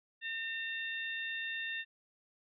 harmonic tone, 908 Hz, A#5, 46 cents flat, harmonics 2 / 3 / 4, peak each -38 / -42 / -44 dBFS, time 0.21-1.85 s, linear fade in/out 50 ms, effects none

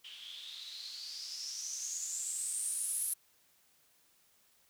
violet noise with low-pass filter sweep, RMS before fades -40 dBFS, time 0.04-3.14 s, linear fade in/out 10 ms, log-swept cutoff 3000 to 11000 Hz, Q 8.3, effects white hiss -69 dBFS RMS until 4.69 s

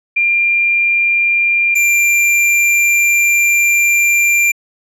sine / square tone pair in turn, 2390 / 2376 Hz, D7 / D7, +30 / +20 cents, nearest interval unison, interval 10 cents, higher first, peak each -10 dBFS, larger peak neither, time 0.16-1.75 / 1.75-4.52 s, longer second, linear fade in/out 10 ms, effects low-pass 12000 Hz 12 dB/octave

